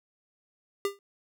square tone with exponential decay, 400 Hz, G4, 35 cents sharp, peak -23 dBFS, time 0.85-0.99 s, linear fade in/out 1 ms, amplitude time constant 29 ms, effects none

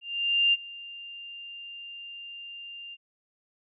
sine tone with ADSR envelope, 2794 Hz, F7, in tune, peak -18 dBFS, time 0.01-2.97 s, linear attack 520 ms, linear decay 31 ms, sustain -21 dB, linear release 39 ms, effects none

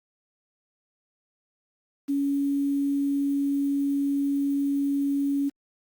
sine tone with quantisation, 280.6 Hz, C#4, 21 cents sharp, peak -22 dBFS, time 2.08-5.5 s, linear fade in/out 20 ms, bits 8, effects Opus 48 kbps

